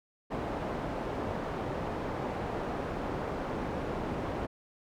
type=low-pass noise; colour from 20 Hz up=white; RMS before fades=-35 dBFS; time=0.3-4.47 s; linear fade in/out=20 ms; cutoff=700 Hz; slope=12 dB/octave; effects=none